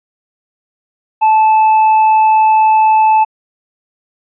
sine tone with tanh clipping, 872 Hz, A5, 16 cents flat, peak -7 dBFS, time 1.21-3.25 s, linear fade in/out 20 ms, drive 4 dB, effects resampled to 8000 Hz

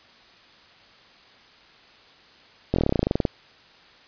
slowing click train, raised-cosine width 2 ms, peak -7 dBFS, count 16, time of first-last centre 2.74-3.252 s, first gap 22 ms, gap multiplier 1.06, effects white hiss -52 dBFS RMS until 4.07 s + resampled to 11025 Hz

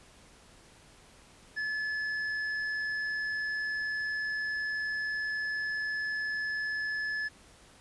triangle tone with hard clipping, 1722 Hz, A6, 38 cents flat, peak -32 dBFS, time 1.56-7.29 s, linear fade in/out 20 ms, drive 8 dB, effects pink hiss -57 dBFS RMS until 7.8 s + resampled to 24000 Hz

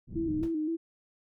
white low-pass noise, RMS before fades -39 dBFS, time 0.07-0.49 s, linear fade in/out 50 ms, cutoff 210 Hz, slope 24 dB/octave
sine tone with vibrato, 318.9 Hz, D#4, 43 cents sharp, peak -28 dBFS, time 0.15-0.77 s, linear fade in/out 20 ms, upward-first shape square, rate 3.8 Hz, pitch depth 59 cents each way
brown noise with exponential decay, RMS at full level -37 dBFS, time 0.43-0.57 s, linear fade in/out 0 ms, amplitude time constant 30 ms
effects none

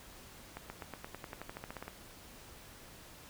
accelerating click train, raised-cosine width 0.5 ms, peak -27 dBFS, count 16, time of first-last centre 0.57-1.88 s, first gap 130 ms, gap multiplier 0.94, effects pink hiss -54 dBFS RMS until 3.29 s

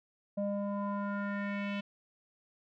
square tone with low-pass filter sweep, 201.9 Hz, G#3, 49 cents flat, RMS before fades -35 dBFS, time 0.37-1.81 s, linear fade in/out 10 ms, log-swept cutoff 580 to 2900 Hz, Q 3.4, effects none

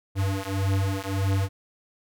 square beating tone pair, 96.3 / 98 Hz, G2 / G2, -30 / 0 cents, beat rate 1.7 Hz, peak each -27 dBFS, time 0.15-1.49 s, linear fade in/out 50 ms, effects none

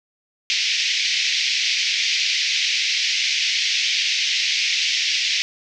pink band-pass noise, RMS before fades -21 dBFS, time 0.5-5.42 s, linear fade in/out 0 ms, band 2100 to 5900 Hz, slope 48 dB/octave, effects none

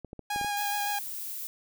clicks, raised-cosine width 2 ms, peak -27 dBFS, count 6, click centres 0.047 / 0.131 / 0.193 / 0.361 / 0.413 / 0.446 s
sawtooth tone with vibrato, 820 Hz, G#5, 22 cents flat, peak -25 dBFS, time 0.3-0.99 s, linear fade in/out 5 ms, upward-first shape sine, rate 7.1 Hz, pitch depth 16 cents each way
violet noise, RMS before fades -37 dBFS, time 0.57-1.47 s, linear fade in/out 0 ms
effects none

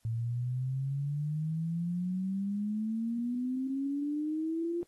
sine exponential sweep, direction up, 112.3 to 348.8 Hz, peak -30 dBFS, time 0.05-4.83 s, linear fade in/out 0 ms, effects white hiss -71 dBFS RMS until 4.87 s + AAC 32 kbps

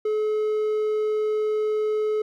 triangle tone, 428.3 Hz, A4, 47 cents flat, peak -19 dBFS, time 0.05-2.22 s, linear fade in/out 5 ms, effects none

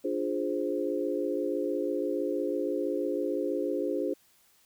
sine chord, D half-diminished seventh, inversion none, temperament equal, 293.7 / 349.2 / 415.3 / 523.3 Hz, D4 / F4 / Ab4 / C5, 0 / 0 / 0 / 0 cents, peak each -33 dBFS, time 0.04-4.14 s, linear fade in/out 10 ms, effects white hiss -64 dBFS RMS until 4.65 s

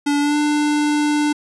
square tone with pitch glide, 288.4 to 296.9 Hz, D4 to D4, -31 to +19 cents, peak -16 dBFS, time 0.06-1.33 s, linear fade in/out 10 ms, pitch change +50 cents, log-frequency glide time 0.2-0.37 s, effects resampled to 24000 Hz

